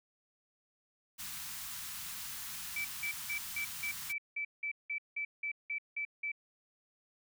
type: band-stop noise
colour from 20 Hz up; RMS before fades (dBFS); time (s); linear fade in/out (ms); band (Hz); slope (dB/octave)
white; -43; 1.18-4.13; 20; 220 to 940; 24
type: tone bursts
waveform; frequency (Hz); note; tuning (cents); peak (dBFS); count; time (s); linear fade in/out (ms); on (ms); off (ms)
sine; 2315; D7; -25; -34; 14; 2.76-6.318; 5; 87; 180
effects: none